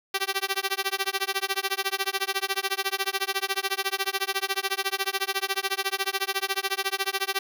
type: tone with tremolo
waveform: 5% pulse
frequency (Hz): 388.9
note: G4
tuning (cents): -14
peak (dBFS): -11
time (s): 0.14-7.39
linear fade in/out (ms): 5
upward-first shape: sine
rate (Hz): 14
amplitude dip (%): 100
effects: none